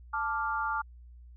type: chord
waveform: sine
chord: D minor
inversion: second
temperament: equal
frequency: 880 / 1174.7 / 1396.9 Hz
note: A5 / D6 / F6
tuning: 0 / 0 / 0 cents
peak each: -33 dBFS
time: 0.13-0.82 s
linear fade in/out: 10 ms
effects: added 60 Hz sine -48 dBFS peak until 1.36 s